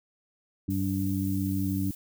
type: harmonic tone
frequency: 96.2 Hz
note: G2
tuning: 32 cents flat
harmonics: 1 / 2 / 3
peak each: -30 / -30 / -30 dBFS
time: 0.68-1.91 s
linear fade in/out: 5 ms
type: noise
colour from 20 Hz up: violet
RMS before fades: -43 dBFS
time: 0.7-1.95 s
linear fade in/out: 5 ms
effects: none